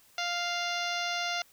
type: harmonic tone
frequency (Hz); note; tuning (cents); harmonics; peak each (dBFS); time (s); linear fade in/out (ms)
698.5; F5; 0; 1 / 2 / 3 / 4 / 5 / 6 / 7 / 8 / 9; -35 / -36 / -37 / -38 / -39 / -41 / -42 / -43 / -46; 0.18-1.42; 2
effects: white hiss -61 dBFS RMS until 1.52 s